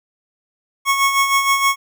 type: tone with tremolo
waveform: 25% pulse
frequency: 1100 Hz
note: C#6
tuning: 14 cents flat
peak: -8 dBFS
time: 0.85-1.76 s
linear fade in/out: 50 ms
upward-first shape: sine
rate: 6.4 Hz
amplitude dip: 55%
effects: none